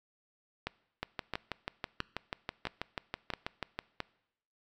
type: two click trains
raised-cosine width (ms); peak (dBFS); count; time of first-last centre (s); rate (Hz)
0.3; -18 / -18; 18 / 6; 1.03-3.79 / 0.67-4.003; 6.16 / 1.5
effects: noise-tail reverb RT60 0.8 s tail -22 dB re dry